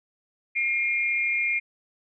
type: tone pair together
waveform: sine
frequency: 2136 / 2398 Hz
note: C7 / D7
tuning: +35 / +36 cents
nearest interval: major second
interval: 201 cents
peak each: -25 dBFS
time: 0.55-1.6 s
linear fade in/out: 20 ms
effects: none